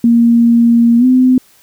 sine tone with pitch glide, 234.1 to 255.3 Hz, A#3 to C4, +8 to -42 cents, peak -5 dBFS, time 0.04-1.38 s, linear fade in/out 2 ms, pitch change +150 cents, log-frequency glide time 0.98-1.05 s, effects white hiss -48 dBFS RMS until 1.62 s

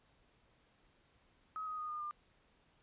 sine tone with pitch steps, 1271 / 1252.8 / 1234.8 / 1217.1 / 1199.7 Hz, D#6 / D#6 / D#6 / D#6 / D6, +36 / +11 / -14 / -39 / +37 cents, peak -39 dBFS, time 1.56-2.11 s, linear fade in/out 0 ms, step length 110 ms, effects pink hiss -71 dBFS RMS until 2.82 s + resampled to 8000 Hz

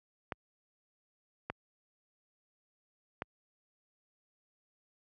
clicks, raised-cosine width 0.5 ms, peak -20 dBFS, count 3, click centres 0.322 / 1.5 / 3.221 s, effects high-pass 60 Hz 12 dB/octave

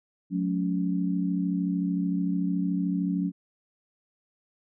sine tone cluster, 181.9 / 215.4 / 281.2 Hz, F#3 / A3 / C#4, -29 / -37 / +25 cents, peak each -26 / -34 / -29 dBFS, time 0.3-3.32 s, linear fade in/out 50 ms, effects none

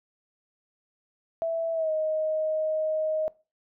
sine tone with pitch glide, 659.3 to 625.2 Hz, E5 to D#5, 0 to +8 cents, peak -24 dBFS, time 1.42-3.28 s, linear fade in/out 0 ms, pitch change -92 cents, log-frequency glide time 1.73-1.91 s, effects noise-tail reverb RT60 0.3 s tail -21 dB re dry

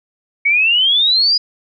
sine exponential sweep, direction up, 2217 to 4978 Hz, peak -10 dBFS, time 0.45-1.38 s, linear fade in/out 10 ms, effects none

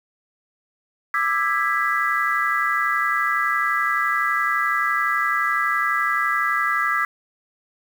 sine chord, E dominant seventh, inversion third, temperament just, 1186.7 / 1318.5 / 1648.1 / 1977.8 Hz, D6 / E6 / G#6 / B6, +18 / 0 / -14 / +2 cents, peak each -24 dBFS, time 1.14-7.05 s, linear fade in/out 2 ms, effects 7-bit

